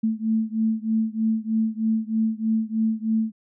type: beating tone pair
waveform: sine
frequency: 220 / 223.2 Hz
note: A3 / A3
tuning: 0 / +25 cents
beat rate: 3.2 Hz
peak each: -23 / -24 dBFS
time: 0.03-3.32 s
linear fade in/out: 10 ms
effects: none